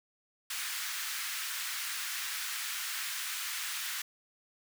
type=high-pass noise; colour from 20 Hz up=pink; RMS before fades=-37 dBFS; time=0.5-4.02 s; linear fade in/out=5 ms; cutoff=1400 Hz; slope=24 dB/octave; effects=none